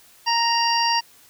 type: harmonic tone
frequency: 932.3 Hz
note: A#5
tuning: in tune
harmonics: 1 / 2 / 3 / 5 / 6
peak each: -20 / -28 / -27 / -24 / -27 dBFS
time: 0.26-1.01 s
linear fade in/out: 20 ms
effects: white hiss -52 dBFS RMS until 1.29 s